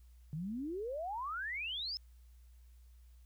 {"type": "exponential sweep", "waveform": "sine", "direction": "up", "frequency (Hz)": [146.4, 5274], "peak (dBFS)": -37, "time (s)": [0.33, 1.97], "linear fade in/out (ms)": 0, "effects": ["added 60 Hz sine -56 dBFS peak until 3.25 s", "white hiss -75 dBFS RMS until 3.25 s"]}